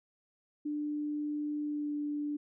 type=tone with pitch glide; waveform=sine; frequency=296.9 to 294 Hz; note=D4 to D4; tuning=+19 to +2 cents; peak=-32 dBFS; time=0.65-2.37 s; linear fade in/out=10 ms; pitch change=-17 cents; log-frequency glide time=1.63-1.94 s; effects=none